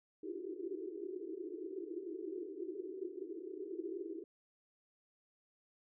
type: band-pass noise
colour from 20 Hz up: white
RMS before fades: -44 dBFS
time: 0.23-4.24 s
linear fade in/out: 2 ms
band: 320 to 410 Hz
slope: 96 dB/octave
effects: none